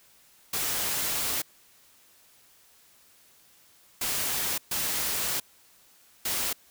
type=noise bursts at uneven times; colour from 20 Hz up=white; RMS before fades=-29 dBFS; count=4; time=0.53-1.42 / 4.01-4.58 / 4.71-5.4 / 6.25-6.53 s; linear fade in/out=5 ms; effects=white hiss -59 dBFS RMS until 6.7 s